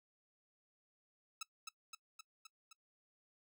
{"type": "tone with echo", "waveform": "10% pulse", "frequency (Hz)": 1308, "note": "E6", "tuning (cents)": -14, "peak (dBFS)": -33, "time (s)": [1.41, 1.43], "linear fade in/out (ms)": 5, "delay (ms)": 260, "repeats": 5, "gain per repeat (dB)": -3, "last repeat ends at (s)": 2.73, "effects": ["noise-tail reverb RT60 0.1 s tail -20 dB re dry"]}